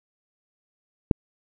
click, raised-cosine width 3 ms, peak -4 dBFS, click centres 1.112 s, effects none

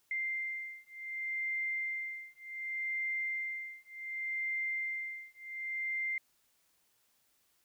sine beating tone pair, 2093 / 2093.67 Hz, C7 / C7, 0 / +1 cents, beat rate 0.67 Hz, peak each -38 / -38 dBFS, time 0.11-6.18 s, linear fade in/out 2 ms, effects white hiss -73 dBFS RMS until 7.64 s

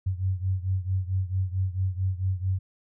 sine beating tone pair, 92.6 / 97.1 Hz, F#2 / G2, +2 / -16 cents, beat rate 4.5 Hz, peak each -26 / -29 dBFS, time 0.06-2.59 s, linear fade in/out 10 ms, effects none

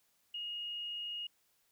sine tone, 2867 Hz, F7, 45 cents sharp, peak -38 dBFS, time 0.34-1.27 s, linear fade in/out 5 ms, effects white hiss -74 dBFS RMS until 1.71 s

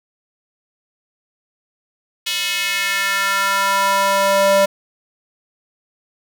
square tone with high-pass filter sweep, 196.8 Hz, G3, 7 cents sharp, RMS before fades -17 dBFS, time 2.26-4.66 s, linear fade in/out 10 ms, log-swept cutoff 3100 to 540 Hz, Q 2.2, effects none

